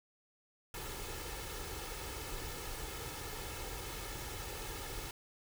pink noise with comb filter, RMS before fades -43 dBFS, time 0.74-5.11 s, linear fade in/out 2 ms, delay 2.3 ms, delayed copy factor +0.6, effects none

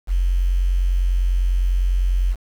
sine tone, 44.96 Hz, F#1, 49 cents flat, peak -15 dBFS, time 0.07-2.36 s, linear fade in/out 50 ms, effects 7-bit

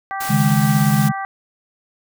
harmonic tone, 390.2 Hz, G4, 8 cents flat, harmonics 2 / 3 / 4 / 5, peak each -25 / -29 / -31 / -33 dBFS, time 0.11-1.25 s, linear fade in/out 0 ms
white noise, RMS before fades -28 dBFS, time 0.2-1.09 s, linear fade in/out 10 ms
sine chord, C# suspended second, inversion none, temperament equal, 138.59 / 155.56 / 207.7 Hz, C#3 / D#3 / G#3, 0 / 0 / 0 cents, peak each -17 / -18 / -17 dBFS, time 0.29-1.12 s, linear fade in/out 20 ms
effects none

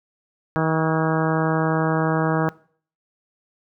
harmonic tone with a mistuned harmonic, 159.5 Hz, D#3, 43 cents sharp, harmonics 1 / 2 / 3 / 4 / 5 / 6 / 7 / 8 / 9 / 10, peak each -22 / -25 / -27 / -28 / -29 / -30 / -30 / -31 / -32 / -32 dBFS, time 0.56-2.49 s, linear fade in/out 0 ms, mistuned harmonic 10, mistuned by +37 cents, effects noise-tail reverb RT60 0.5 s tail -21 dB re dry

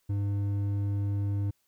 sine tone with hard clipping, 100.6 Hz, G2, 45 cents sharp, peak -28 dBFS, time 0.09-1.51 s, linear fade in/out 10 ms, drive 6 dB, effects white hiss -73 dBFS RMS until 1.67 s

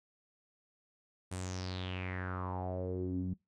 sawtooth tone with low-pass filter sweep, 92 Hz, F#2, 9 cents flat, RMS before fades -38 dBFS, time 1.31-3.34 s, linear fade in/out 10 ms, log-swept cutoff 9300 to 200 Hz, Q 5.6, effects noise-tail reverb RT60 0.2 s tail -24 dB re dry

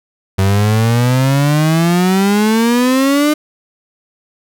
35% pulse exponential sweep, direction up, 94.5 to 304.8 Hz, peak -8 dBFS, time 0.38-3.34 s, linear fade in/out 10 ms, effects none

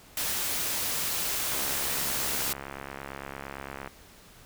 white noise, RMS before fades -30 dBFS, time 0.17-2.53 s, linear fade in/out 2 ms
click train, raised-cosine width 0.5 ms, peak -22 dBFS, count 163, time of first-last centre 1.52-3.875 s, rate 68.8 Hz
effects pink hiss -53 dBFS RMS until 4.45 s

